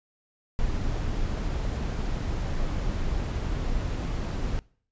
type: noise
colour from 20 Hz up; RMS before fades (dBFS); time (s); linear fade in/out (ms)
brown; -28; 0.59-4.59; 0
effects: noise-tail reverb RT60 0.5 s tail -23 dB re dry + resampled to 16000 Hz